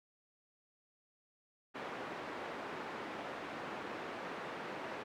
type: band-pass noise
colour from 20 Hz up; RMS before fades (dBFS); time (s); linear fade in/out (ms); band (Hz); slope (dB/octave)
pink; -44; 1.74-5.04; 20; 310 to 1900; 12
effects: none